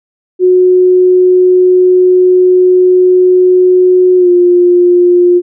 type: tone with pitch glide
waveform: sine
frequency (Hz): 365.6 to 354.2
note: F#4 to F4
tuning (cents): -21 to +24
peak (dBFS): -3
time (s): 0.39-5.42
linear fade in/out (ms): 50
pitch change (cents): -55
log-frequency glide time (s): 4.17-4.29
effects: none